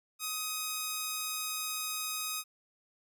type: tone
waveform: 5% pulse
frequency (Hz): 1257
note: D#6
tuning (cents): +17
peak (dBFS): -22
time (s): 0.19-2.44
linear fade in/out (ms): 50
effects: none